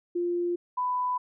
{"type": "tone pair in turn", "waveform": "sine", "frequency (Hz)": [349.2, 996.3], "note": ["F4", "B5"], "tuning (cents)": [0, 15], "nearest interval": "octave + tritone", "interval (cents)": 1815, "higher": "second", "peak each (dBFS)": -25, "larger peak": "neither", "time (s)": [[0.15, 0.56], [0.77, 1.18]], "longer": "neither", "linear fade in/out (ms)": 10, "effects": []}